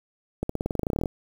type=accelerating click train; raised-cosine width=2 ms; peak=-13 dBFS; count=17; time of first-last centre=0.43-1.058 s; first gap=64 ms; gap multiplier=0.93; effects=7-bit